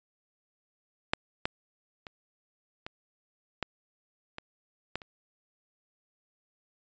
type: clicks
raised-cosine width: 0.3 ms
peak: -8 / -12 / -26 / -22 / -14 / -22 / -16 / -30 dBFS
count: 8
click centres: 1.135 / 1.455 / 2.068 / 2.865 / 3.627 / 4.384 / 4.956 / 5.018 s
effects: resampled to 16000 Hz